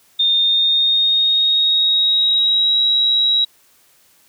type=tone with pitch glide; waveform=sine; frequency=3642 to 3859 Hz; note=A#7 to B7; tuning=-41 to -41 cents; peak=-12 dBFS; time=0.19-3.45 s; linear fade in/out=10 ms; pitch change=+100 cents; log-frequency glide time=0.36-2.79 s; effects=white hiss -54 dBFS RMS until 4.28 s + high-pass 60 Hz 12 dB/octave